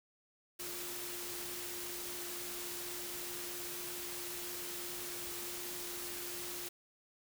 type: tone in noise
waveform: sine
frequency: 352.2 Hz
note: F4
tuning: 15 cents sharp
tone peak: -49 dBFS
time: 0.59-6.69 s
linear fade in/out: 10 ms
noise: white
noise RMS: -43 dBFS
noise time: 0.59-6.69 s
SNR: -9 dB
effects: none